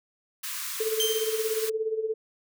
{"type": "high-pass noise", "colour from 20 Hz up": "white", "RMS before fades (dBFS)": -34, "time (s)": [0.43, 1.7], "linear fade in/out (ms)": 10, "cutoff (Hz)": 980, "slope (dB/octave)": 96}
{"type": "tone with tremolo", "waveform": "sine", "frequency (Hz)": 440, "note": "A4", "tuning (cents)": 0, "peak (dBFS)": -23, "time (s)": [0.8, 2.14], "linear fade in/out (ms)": 5, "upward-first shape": "sine", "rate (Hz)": 17, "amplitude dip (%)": 70}
{"type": "tone with exponential decay", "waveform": "sawtooth", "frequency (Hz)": 3136, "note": "G7", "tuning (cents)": 0, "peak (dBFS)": -19, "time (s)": [1, 1.65], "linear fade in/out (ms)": 0, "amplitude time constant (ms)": 140}
{"effects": []}